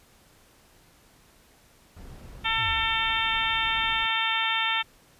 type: noise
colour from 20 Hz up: brown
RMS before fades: -43 dBFS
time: 1.96-4.07 s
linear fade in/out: 10 ms
type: harmonic tone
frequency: 448.5 Hz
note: A4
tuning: 33 cents sharp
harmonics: 2 / 3 / 4 / 5 / 6 / 7 / 8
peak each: -31 / -31 / -31 / -31 / -31 / -31 / -31 dBFS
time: 2.44-4.83 s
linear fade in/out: 20 ms
type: exponential sweep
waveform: sine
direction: down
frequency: 134 to 56.4 Hz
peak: -35 dBFS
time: 2.58-2.81 s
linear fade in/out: 10 ms
effects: pink hiss -58 dBFS RMS until 5.19 s + resampled to 32000 Hz